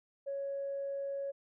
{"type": "tone", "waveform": "sine", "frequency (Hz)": 555, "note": "C#5", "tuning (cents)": 2, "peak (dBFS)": -34, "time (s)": [0.26, 1.32], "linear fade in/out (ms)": 20, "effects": ["tanh soft clip ceiling -30 dBFS"]}